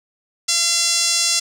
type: tone with band-pass filter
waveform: 5% pulse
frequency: 683 Hz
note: F5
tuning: 39 cents flat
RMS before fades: -18 dBFS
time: 0.48-1.4 s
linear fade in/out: 10 ms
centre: 6100 Hz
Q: 1.1
effects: none